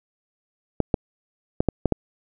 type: clicks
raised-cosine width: 2 ms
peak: -5 dBFS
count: 6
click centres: 0.803 / 0.942 / 1.605 / 1.687 / 1.857 / 1.923 s
effects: none